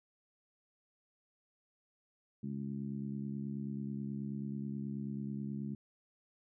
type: harmonic tone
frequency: 69.3 Hz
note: C#2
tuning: in tune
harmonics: 2 / 3 / 4 / 5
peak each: -42 / -39 / -48 / -53 dBFS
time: 2.43-5.75 s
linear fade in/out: 5 ms
effects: none